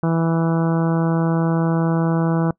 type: harmonic tone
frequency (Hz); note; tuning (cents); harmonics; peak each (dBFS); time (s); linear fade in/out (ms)
164.81; E3; 0; 1 / 2 / 3 / 4 / 5 / 6 / 7 / 8 / 9; -17 / -23 / -27 / -29 / -31 / -33 / -34 / -35 / -36; 0.03-2.51; 2
effects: noise-tail reverb RT60 0.1 s tail -23 dB re dry